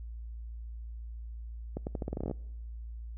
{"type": "accelerating click train", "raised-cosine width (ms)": 2, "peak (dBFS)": -21, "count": 13, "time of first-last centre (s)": [1.77, 2.312], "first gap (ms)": 99, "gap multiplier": 0.84, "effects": ["noise-tail reverb RT60 1.0 s tail -25 dB re dry", "added 57 Hz sine -39 dBFS peak until 3.17 s"]}